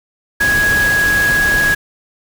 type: tone in noise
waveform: sine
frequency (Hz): 1661.2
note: G#6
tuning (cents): 0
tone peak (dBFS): -11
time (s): 0.4-1.75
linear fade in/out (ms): 10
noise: pink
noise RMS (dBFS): -21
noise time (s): 0.4-1.75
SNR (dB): +7
effects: none